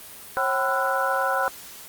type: tone cluster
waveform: sine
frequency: 541 / 768 / 1007 / 1338 / 1468 Hz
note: C#5 / G5 / B5 / E6 / F#6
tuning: -42 / -36 / +33 / +25 / -14 cents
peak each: -27 dBFS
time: 0.37-1.48 s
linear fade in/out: 0 ms
effects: white hiss -42 dBFS RMS until 1.88 s + Opus 32 kbps